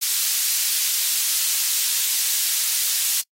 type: high-pass noise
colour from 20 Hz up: pink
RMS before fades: -22 dBFS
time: 0.01-3.22 s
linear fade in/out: 20 ms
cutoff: 4600 Hz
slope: 12 dB/octave
effects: noise-tail reverb RT60 0.1 s tail -26 dB re dry + AAC 48 kbps